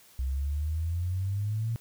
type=exponential sweep; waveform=sine; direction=up; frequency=64 to 116.54 Hz; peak=-27 dBFS; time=0.19-1.76 s; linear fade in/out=0 ms; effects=white hiss -57 dBFS RMS until 1.8 s